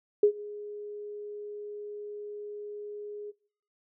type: tone with ADSR envelope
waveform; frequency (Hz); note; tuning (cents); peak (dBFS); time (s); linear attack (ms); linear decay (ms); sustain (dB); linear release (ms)
sine; 415.3; G#4; 0; -15; 0.23-3.32; 4; 83; -22; 24
effects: noise-tail reverb RT60 0.6 s tail -24 dB re dry